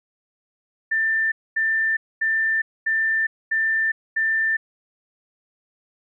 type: tone bursts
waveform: sine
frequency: 1784 Hz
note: A6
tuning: 23 cents sharp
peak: -18 dBFS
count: 6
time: 0.91-4.57 s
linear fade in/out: 10 ms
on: 410 ms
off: 240 ms
effects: none